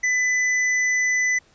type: tone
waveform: square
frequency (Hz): 2000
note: B6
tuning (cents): +21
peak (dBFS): -19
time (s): 0.03-1.39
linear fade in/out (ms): 10
effects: pink hiss -57 dBFS RMS until 1.54 s + resampled to 16000 Hz